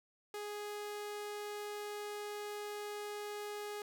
sawtooth tone, 415.3 Hz, G#4, in tune, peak -37 dBFS, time 0.34-3.82 s, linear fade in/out 2 ms, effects none

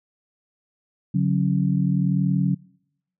sine tone cluster, 142.4 / 183.2 / 275.1 Hz, C#3 / F#3 / C#4, +47 / -17 / -13 cents, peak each -21 / -20 / -29 dBFS, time 1.14-2.55 s, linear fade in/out 10 ms, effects noise-tail reverb RT60 0.8 s tail -25 dB re dry

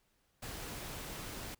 pink noise, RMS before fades -44 dBFS, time 0.42-1.55 s, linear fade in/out 10 ms, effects pink hiss -75 dBFS RMS until 1.59 s

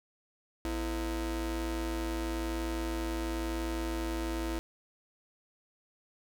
40% pulse ring-modulated tone, 193 Hz, G3, 27 cents flat, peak -28 dBFS, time 0.65-4.59 s, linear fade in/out 0 ms, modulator 137 Hz, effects none

